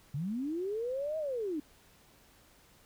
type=linear two-way sweep; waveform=sine; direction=up then down; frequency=129.6 to 641 to 282.3 Hz; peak=-32 dBFS; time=0.14-1.6 s; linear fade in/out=5 ms; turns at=1.18 s; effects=pink hiss -62 dBFS RMS until 2.85 s